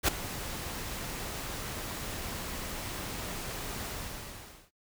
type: noise with ADSR envelope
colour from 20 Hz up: pink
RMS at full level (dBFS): -22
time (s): 0.03-4.71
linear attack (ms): 51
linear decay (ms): 7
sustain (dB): -16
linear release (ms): 820
effects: noise-tail reverb RT60 0.1 s tail -21 dB re dry